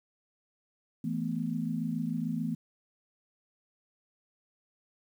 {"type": "chord", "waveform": "sine", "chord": "E suspended fourth", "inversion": "none", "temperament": "equal", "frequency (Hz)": [164.81, 220, 246.9], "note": ["E3", "A3", "B3"], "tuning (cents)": [0, 0, 0], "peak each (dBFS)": -34, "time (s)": [1.04, 2.55], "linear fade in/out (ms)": 5, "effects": ["10-bit"]}